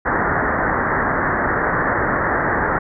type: low-pass noise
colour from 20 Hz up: white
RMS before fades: -19 dBFS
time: 0.05-2.79 s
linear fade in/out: 10 ms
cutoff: 1900 Hz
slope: 96 dB/octave
effects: none